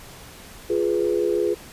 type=chord; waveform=sine; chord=F diminished; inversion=none; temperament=equal; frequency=349.2 / 415.3 / 493.9 Hz; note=F4 / Ab4 / Cb5; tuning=0 / 0 / 0 cents; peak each=-23 / -22 / -26 dBFS; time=0.69-1.55 s; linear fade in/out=20 ms; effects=pink hiss -43 dBFS RMS until 1.72 s + resampled to 32000 Hz